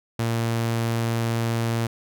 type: tone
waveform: sawtooth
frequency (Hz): 115.4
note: A#2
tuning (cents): -17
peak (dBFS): -18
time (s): 0.19-1.87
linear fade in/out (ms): 5
effects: none